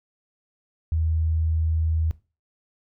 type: tone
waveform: sine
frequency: 80.2 Hz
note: E2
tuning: 47 cents flat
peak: -20 dBFS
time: 0.92-2.11 s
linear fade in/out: 0 ms
effects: noise-tail reverb RT60 0.3 s tail -18 dB re dry